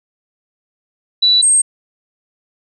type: tone pair in turn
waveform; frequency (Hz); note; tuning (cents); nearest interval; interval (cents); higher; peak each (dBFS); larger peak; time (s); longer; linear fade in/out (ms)
sine; 3951 / 8425; B7 / C9; 0 / +11; octave + minor second; 1311; second; -8; neither; 1.22-1.42 / 1.42-1.62; neither; 10
effects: none